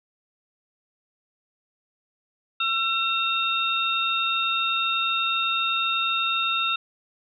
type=tone cluster; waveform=sine; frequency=1344 / 2715 / 3683 Hz; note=E6 / F7 / A#7; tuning=+33 / -50 / -22 cents; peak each=-26 dBFS; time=2.6-6.76 s; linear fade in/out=5 ms; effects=none